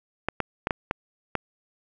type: clicks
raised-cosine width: 0.5 ms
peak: -9 dBFS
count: 6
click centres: 0.286 / 0.403 / 0.671 / 0.708 / 0.911 / 1.353 s
effects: none